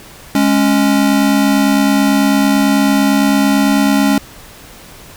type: tone pair together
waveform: square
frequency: 207.7 / 276.7 Hz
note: G#3 / C#4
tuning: 0 / -3 cents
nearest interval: perfect fourth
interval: 497 cents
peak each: -14 / -12 dBFS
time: 0.35-4.18 s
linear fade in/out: 2 ms
effects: pink hiss -37 dBFS RMS until 5.16 s